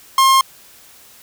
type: tone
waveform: 45% pulse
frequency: 1066 Hz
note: C6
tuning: 32 cents sharp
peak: -9 dBFS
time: 0.18-0.41 s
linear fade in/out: 2 ms
effects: white hiss -45 dBFS RMS until 1.22 s